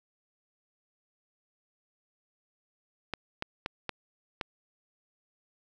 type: clicks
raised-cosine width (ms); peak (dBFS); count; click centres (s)
0.3; -16; 5; 3.137 / 3.424 / 3.661 / 3.893 / 4.412
effects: none